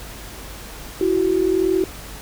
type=tone pair together; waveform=sine; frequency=334.8 / 375.8 Hz; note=E4 / F#4; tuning=+27 / +27 cents; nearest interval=major second; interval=200 cents; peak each=-20 / -17 dBFS; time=1.01-1.84 s; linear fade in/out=2 ms; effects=added 50 Hz sine -39 dBFS peak until 2.21 s + pink hiss -37 dBFS RMS until 2.21 s